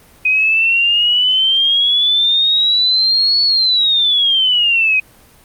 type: exponential two-way sweep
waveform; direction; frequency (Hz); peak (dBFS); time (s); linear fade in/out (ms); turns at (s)
sine; up then down; 2500 to 4435 to 2500; -10; 0.25-5; 5; 3.43
effects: pink hiss -46 dBFS RMS until 5.44 s + Opus 32 kbps